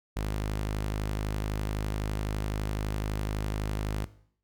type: tone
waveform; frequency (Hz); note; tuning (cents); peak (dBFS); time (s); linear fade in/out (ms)
sawtooth; 51.91; G#1; 0; -25; 0.16-4.05; 10
effects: noise-tail reverb RT60 0.6 s tail -17 dB re dry